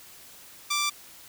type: tone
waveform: 10% pulse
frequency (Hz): 1174.7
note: D6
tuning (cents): 0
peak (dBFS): -16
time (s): 0.7-0.9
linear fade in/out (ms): 10
effects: white hiss -49 dBFS RMS until 1.28 s